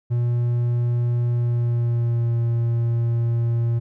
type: tone with pitch glide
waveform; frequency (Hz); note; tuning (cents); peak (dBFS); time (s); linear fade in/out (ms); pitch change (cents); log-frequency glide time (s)
triangle; 120 to 117.12; B2 to A#2; -49 to +9; -16; 0.1-3.8; 20; -42; 1.31-2.37
effects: none